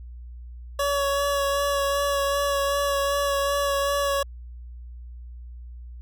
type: tone with vibrato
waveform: 25% pulse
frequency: 563 Hz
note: C#5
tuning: 27 cents sharp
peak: -18 dBFS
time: 0.79-4.23 s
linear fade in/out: 5 ms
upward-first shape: sine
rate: 2.6 Hz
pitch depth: 17 cents each way
effects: added 60 Hz sine -37 dBFS peak until 6.01 s